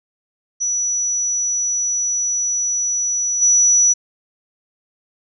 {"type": "tone with level steps", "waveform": "sine", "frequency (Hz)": 5900, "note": "F#8", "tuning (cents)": -6, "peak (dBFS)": [-17, -10], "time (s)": [0.6, 3.94], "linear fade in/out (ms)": 20, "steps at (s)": 3.41, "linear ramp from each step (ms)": 20, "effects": []}